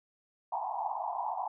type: band-pass noise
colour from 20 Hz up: white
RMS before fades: -35 dBFS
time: 0.52-1.48 s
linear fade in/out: 5 ms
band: 700 to 1000 Hz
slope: 96 dB/octave
effects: none